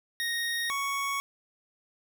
25% pulse tone pair in turn, 1864.7 / 1112.3 Hz, A#6 / C#6, 0 / +6 cents, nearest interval major sixth, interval 894 cents, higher first, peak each -25 dBFS, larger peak neither, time 0.2-0.7 / 0.7-1.2 s, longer neither, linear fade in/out 0 ms, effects none

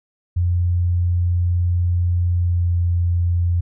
sine tone with pitch glide, 87.9 to 86.94 Hz, F2 to F2, +12 to -7 cents, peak -15 dBFS, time 0.36-3.61 s, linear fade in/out 10 ms, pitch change -19 cents, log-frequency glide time 2.32-2.74 s, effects none

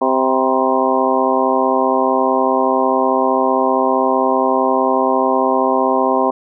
harmonic tone with a mistuned harmonic, 130.81 Hz, C3, in tune, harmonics 2 / 3 / 4 / 5 / 6 / 7 / 8, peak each -20 / -20 / -20 / -20 / -20 / -20 / -20 dBFS, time 0.01-6.31 s, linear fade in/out 10 ms, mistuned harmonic 7, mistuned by +66 cents, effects none

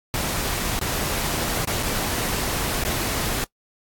pink noise with dropouts, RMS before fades -25 dBFS, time 0.14-3.44 s, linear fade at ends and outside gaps 0 ms, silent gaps 0.791-0.813 / 1.648-1.674 / 1.827-1.831 / 2.837-2.85 s, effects noise-tail reverb RT60 0.1 s tail -22 dB re dry + AAC 64 kbps

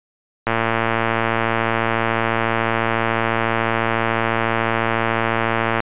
click train, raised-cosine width 0.5 ms, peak -3 dBFS, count 609, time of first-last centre 0.47-5.803 s, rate 114 Hz, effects resampled to 8000 Hz

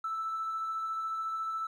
triangle tone with tremolo, 1318.5 Hz, E6, in tune, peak -27 dBFS, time 0.04-1.67 s, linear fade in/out 5 ms, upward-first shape sine, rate 14 Hz, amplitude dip 35%, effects tanh soft clip ceiling -29 dBFS

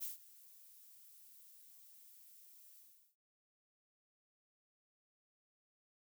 violet noise with ADSR envelope, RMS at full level -41 dBFS, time 0-3.16 s, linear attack 31 ms, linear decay 140 ms, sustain -20 dB, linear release 380 ms, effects none

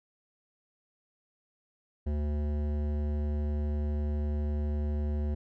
triangle tone with hard clipping, 74 Hz, D2, 14 cents sharp, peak -30 dBFS, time 2.06-5.35 s, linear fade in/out 10 ms, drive 18 dB, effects none

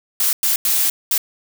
blue noise bursts at uneven times, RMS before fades -17 dBFS, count 4, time 0.2-0.33 / 0.43-0.56 / 0.65-0.9 / 1.11-1.18 s, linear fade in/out 2 ms, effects none

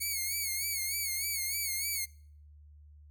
5% pulse tone with vibrato, 2209 Hz, C#7, 7 cents flat, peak -22 dBFS, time 0-2.06 s, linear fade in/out 20 ms, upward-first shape sine, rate 3.3 Hz, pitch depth 80 cents each way, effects noise-tail reverb RT60 0.6 s tail -25 dB re dry + added 74 Hz sine -52 dBFS peak until 3.1 s

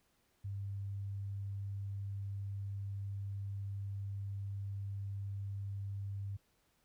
sine tone, 99.3 Hz, G2, 23 cents sharp, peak -38 dBFS, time 0.44-6.37 s, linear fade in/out 10 ms, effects pink hiss -75 dBFS RMS until 6.84 s

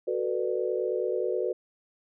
sine chord, B minor seventh, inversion second, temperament just, 370.4 / 444.5 / 493.9 / 592.7 Hz, F#4 / A4 / B4 / D5, +2 / +18 / 0 / +16 cents, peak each -30 / -32 / -30 / -35 dBFS, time 0.07-1.53 s, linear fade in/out 10 ms, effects none

